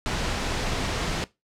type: noise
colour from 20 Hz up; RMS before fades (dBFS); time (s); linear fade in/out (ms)
pink; -27; 0.06-1.24; 0
effects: noise-tail reverb RT60 0.2 s tail -19 dB re dry + low-pass 6000 Hz 12 dB/octave